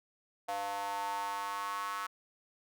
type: tone with high-pass filter sweep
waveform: square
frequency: 100 Hz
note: G2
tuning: 35 cents sharp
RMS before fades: -37 dBFS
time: 0.48-2.07 s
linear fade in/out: 10 ms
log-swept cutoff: 740 to 1200 Hz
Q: 5.7
effects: none